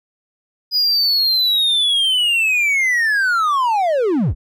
triangle linear sweep, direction down, 4978 to 33.03 Hz, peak -12 dBFS, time 0.71-4.35 s, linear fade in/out 50 ms, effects none

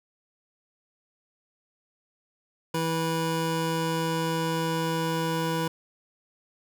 25% pulse tone pair together, 163.33 / 490 Hz, E3 / B4, -16 / -14 cents, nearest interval octave + perfect fifth, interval 1902 cents, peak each -24 / -26 dBFS, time 2.74-5.68 s, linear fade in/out 5 ms, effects none

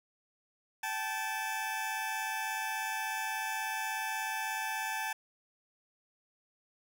20% pulse tone pair together, 775 / 871.5 Hz, G5 / A5, -20 / -17 cents, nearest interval major second, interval 203 cents, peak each -34 / -30 dBFS, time 0.83-5.13 s, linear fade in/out 5 ms, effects none

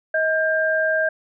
sine tone pair together, 633.3 / 1595 Hz, D#5 / G6, +30 / +30 cents, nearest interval octave + major third, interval 1600 cents, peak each -20 dBFS, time 0.14-1.09 s, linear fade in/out 5 ms, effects none

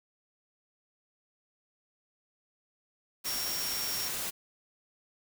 sine tone in noise, 5560 Hz, F8, 9 cents flat, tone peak -35 dBFS, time 3.25-4.09 s, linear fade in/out 20 ms, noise white, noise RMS -35 dBFS, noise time 3.24-4.31 s, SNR -3 dB, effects none

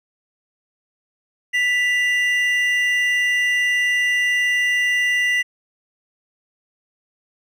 triangle tone pair together, 1975.5 / 2797 Hz, B6 / F7, 0 / +2 cents, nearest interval tritone, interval 602 cents, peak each -15 / -23 dBFS, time 1.53-5.43 s, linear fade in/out 20 ms, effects none

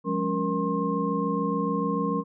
sine tone cluster, 176.8 / 203.7 / 276.8 / 469.5 / 1065 Hz, F3 / G#3 / C#4 / A#4 / C6, +22 / -33 / -2 / +12 / +30 cents, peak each -30 dBFS, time 0.04-2.24 s, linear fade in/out 50 ms, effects none

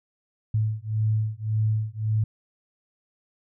sine beating tone pair, 107.8 / 109.6 Hz, A2 / A2, -35 / -6 cents, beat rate 1.8 Hz, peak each -25 dBFS, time 0.54-2.24 s, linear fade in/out 5 ms, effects none

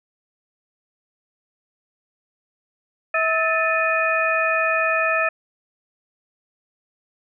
sine tone cluster, 648 / 1296 / 1766 / 2479 Hz, E5 / E6 / A6 / D#7, -30 / -30 / +6 / -7 cents, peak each -23 dBFS, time 3.14-5.29 s, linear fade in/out 5 ms, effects none

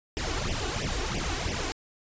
pink noise with flanger, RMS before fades -30 dBFS, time 0.17-1.72 s, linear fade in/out 0 ms, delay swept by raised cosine 0.35 to 2.75 ms, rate 3 Hz, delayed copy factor +0.95, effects resampled to 16000 Hz

